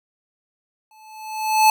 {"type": "tone with exponential growth", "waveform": "square", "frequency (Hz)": 868, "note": "A5", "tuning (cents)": -24, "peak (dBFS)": -10, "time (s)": [0.91, 1.7], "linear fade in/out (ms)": 2, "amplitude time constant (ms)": 170, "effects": []}